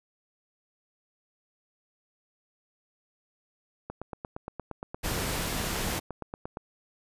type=click train; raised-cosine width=1 ms; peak=-22 dBFS; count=24; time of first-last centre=3.9-6.571 s; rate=8.61 Hz
type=noise; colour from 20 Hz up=pink; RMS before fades=-31 dBFS; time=5.03-6 s; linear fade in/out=20 ms
effects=resampled to 32000 Hz